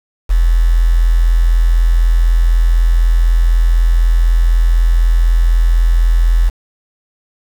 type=tone with quantisation; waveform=sine; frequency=42 Hz; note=E1; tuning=33 cents sharp; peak=-7 dBFS; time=0.29-6.5 s; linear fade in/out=20 ms; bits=5; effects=none